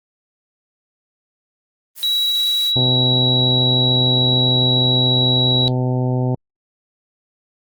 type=noise; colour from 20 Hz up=blue; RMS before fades=-31 dBFS; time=1.95-2.73 s; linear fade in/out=50 ms
type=tone; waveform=sine; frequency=3891 Hz; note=B7; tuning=27 cents flat; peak=-15 dBFS; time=2.03-5.68 s; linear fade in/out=0 ms
type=harmonic tone; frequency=126.7 Hz; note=B2; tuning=45 cents sharp; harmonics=1 / 2 / 3 / 4 / 5 / 6 / 7; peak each=-17 / -23 / -27 / -29 / -31 / -33 / -34 dBFS; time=2.76-6.35 s; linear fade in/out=2 ms
effects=Opus 24 kbps